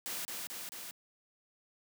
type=noise with echo; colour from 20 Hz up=white; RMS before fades=-39 dBFS; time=0.06-0.25 s; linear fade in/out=0 ms; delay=220 ms; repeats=3; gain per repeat=-2 dB; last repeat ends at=0.91 s; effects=high-pass 150 Hz 12 dB/octave